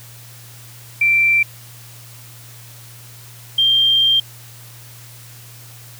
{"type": "tone pair in turn", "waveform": "sine", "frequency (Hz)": [2349, 3179], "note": ["D7", "G7"], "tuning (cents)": [0, 24], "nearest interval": "perfect fourth", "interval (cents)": 524, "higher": "second", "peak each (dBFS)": -11, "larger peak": "neither", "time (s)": [[1.01, 1.43], [3.58, 4.2]], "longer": "second", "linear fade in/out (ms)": 5, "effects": ["added 118 Hz sine -40 dBFS peak until 5.99 s", "white hiss -42 dBFS RMS until 5.99 s"]}